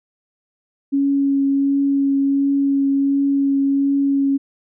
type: tone with vibrato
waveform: sine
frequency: 277.2 Hz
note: C#4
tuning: in tune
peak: -14 dBFS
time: 0.92-4.38 s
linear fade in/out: 20 ms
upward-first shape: triangle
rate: 1.4 Hz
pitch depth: 12 cents each way
effects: none